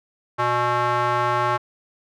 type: tone with band-pass filter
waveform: square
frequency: 121.6 Hz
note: B2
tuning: 26 cents flat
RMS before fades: -21 dBFS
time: 0.38-1.58 s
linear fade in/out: 20 ms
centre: 1100 Hz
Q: 2.2
effects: none